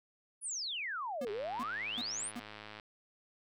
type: exponential two-way sweep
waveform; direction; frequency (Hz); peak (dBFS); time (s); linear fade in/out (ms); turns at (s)
sine; down then up; 10548 to 392 to 10548; -36; 0.41-2.32; 50; 1.31
type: tone bursts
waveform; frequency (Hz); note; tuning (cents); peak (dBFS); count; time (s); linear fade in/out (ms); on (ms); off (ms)
square; 240; B3; -49; -40; 4; 1.21-2.398; 5; 42; 340
type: click train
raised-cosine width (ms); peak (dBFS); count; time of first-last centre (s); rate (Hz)
0.3; -31; 163; 1.27-2.798; 106
effects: none